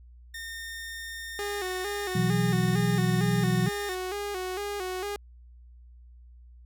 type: tone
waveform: sawtooth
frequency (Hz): 1825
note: A#6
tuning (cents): -37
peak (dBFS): -33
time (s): 0.34-3.95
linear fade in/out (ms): 5
type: tone with vibrato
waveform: sawtooth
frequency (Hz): 388.2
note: G4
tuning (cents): -17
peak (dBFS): -27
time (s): 1.39-5.16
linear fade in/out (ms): 0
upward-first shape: square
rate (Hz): 2.2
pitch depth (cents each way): 88
type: chord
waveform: sine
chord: B suspended fourth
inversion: none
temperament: equal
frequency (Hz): 123.47 / 164.81 / 185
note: B2 / E3 / F#3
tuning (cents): 0 / 0 / 0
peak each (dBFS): -27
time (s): 2.15-3.69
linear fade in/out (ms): 5
effects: added 60 Hz sine -48 dBFS peak until 6.65 s